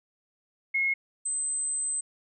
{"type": "tone pair in turn", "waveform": "sine", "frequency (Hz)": [2165, 8174], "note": ["C#7", "C9"], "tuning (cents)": [-41, -41], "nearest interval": "octave + major seventh", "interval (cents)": 2300, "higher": "second", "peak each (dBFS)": [-23, -27], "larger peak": "first", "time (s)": [[0.74, 0.94], [1.25, 2.01]], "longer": "second", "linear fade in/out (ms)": 10, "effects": []}